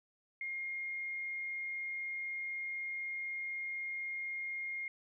sine tone, 2132 Hz, C7, 32 cents sharp, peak -37 dBFS, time 0.41-4.88 s, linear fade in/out 2 ms, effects none

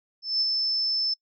sine tone with ADSR envelope, 5274 Hz, E8, in tune, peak -20 dBFS, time 0.22-1.14 s, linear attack 190 ms, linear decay 28 ms, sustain -3 dB, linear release 7 ms, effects noise-tail reverb RT60 0.1 s tail -26 dB re dry

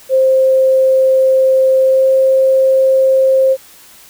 sine tone with pitch glide, 526 to 529.4 Hz, C5 to C5, +9 to +20 cents, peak -7 dBFS, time 0.09-3.57 s, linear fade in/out 50 ms, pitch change +11 cents, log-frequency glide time 1.85-2.09 s, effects white hiss -41 dBFS RMS until 4.09 s

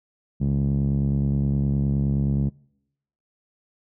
5% pulse tone with low-pass filter, 69.6 Hz, C#2, 8 cents sharp, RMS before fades -22 dBFS, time 0.4-2.5 s, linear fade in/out 20 ms, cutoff 170 Hz, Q 3.1, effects noise-tail reverb RT60 0.8 s tail -25 dB re dry

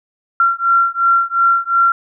sine beating tone pair, 1368 / 1370.8 Hz, F6 / F6, -36 / -33 cents, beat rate 2.8 Hz, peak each -14 dBFS, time 0.4-1.92 s, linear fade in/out 2 ms, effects none

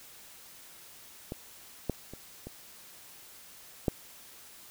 clicks, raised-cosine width 2 ms, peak -22 / -15 / -29 / -27 / -12 dBFS, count 5, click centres 1.321 / 1.897 / 2.136 / 2.47 / 3.882 s, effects white hiss -52 dBFS RMS until 4.7 s

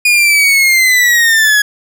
40% pulse linear sweep, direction down, 2455 to 1664 Hz, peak -6 dBFS, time 0.05-1.62 s, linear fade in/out 5 ms, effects none

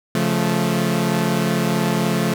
sawtooth chord, Db augmented, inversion none, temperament equal with one note detuned, 138.59 / 174.61 / 217.9 Hz, Db3 / F3 / A3, 0 / 0 / -17 cents, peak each -20 / -17 / -17 dBFS, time 0.15-2.34 s, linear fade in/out 2 ms, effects none

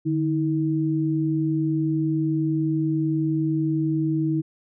sine tone pair together, 150.25 / 319.2 Hz, D3 / D#4, +40 / +44 cents, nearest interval octave + minor second, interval 1304 cents, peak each -24 / -22 dBFS, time 0.05-4.42 s, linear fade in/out 20 ms, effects none

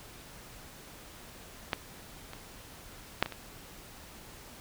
clicks, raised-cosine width 0.3 ms, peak -12 / -27 / -7 / -20 / -24 dBFS, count 5, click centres 1.732 / 2.334 / 3.226 / 3.26 / 3.323 s, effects pink hiss -50 dBFS RMS until 4.6 s

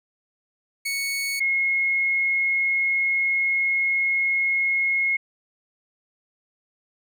sawtooth / sine tone pair in turn, 2217 / 2163 Hz, C#7 / C#7, 0 / -43 cents, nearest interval unison, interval 43 cents, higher first, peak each -21 / -19 dBFS, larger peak second, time 0.85-1.4 / 1.4-5.17 s, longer second, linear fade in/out 10 ms, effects none

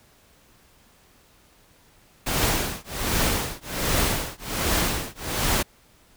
pink noise with tremolo, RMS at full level -21 dBFS, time 2.26-5.63 s, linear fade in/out 10 ms, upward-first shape triangle, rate 1.3 Hz, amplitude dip 100%, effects pink hiss -57 dBFS RMS until 6.16 s

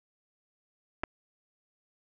clicks, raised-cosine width 0.5 ms, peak -17 dBFS, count 2, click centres 1.035 / 1.038 s, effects none

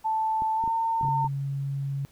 sine tone with pitch glide, 880 to 906.8 Hz, A5 to A#5, 0 to -48 cents, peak -23 dBFS, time 0.04-1.28 s, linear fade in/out 20 ms, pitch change +52 cents, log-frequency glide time 0.56-0.64 s
clicks, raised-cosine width 3 ms, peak -27 dBFS, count 7, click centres 0.421 / 0.639 / 0.677 / 1.012 / 1.05 / 1.085 / 1.245 s
sine tone, 138.59 Hz, C#3, in tune, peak -27 dBFS, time 1.03-2.05 s, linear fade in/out 0 ms
effects pink hiss -59 dBFS RMS until 2.11 s

